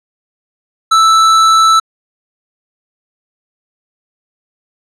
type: tone with hard clipping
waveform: triangle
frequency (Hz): 1318.5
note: E6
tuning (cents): 0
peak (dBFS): -7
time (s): 0.91-1.8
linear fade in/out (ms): 10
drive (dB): 17
effects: low-pass 9000 Hz 12 dB/octave